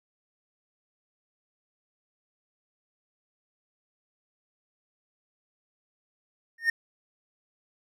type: tone with exponential growth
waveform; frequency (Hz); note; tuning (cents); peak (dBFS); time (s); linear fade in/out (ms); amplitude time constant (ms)
triangle; 1836; A#6; -27; -15; 6.58-6.7; 5; 26
effects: none